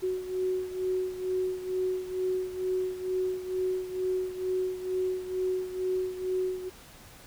sine beating tone pair, 370 / 372.2 Hz, F#4 / F#4, 0 / +10 cents, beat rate 2.2 Hz, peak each -29 / -34 dBFS, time 0.02-6.7 s, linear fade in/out 20 ms, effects pink hiss -51 dBFS RMS until 7.26 s

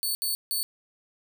10% pulse tone bursts at uneven times, 4458 Hz, C#8, 9 cents sharp, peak -19 dBFS, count 3, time 0.03-0.15 / 0.22-0.35 / 0.51-0.63 s, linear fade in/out 0 ms, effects none

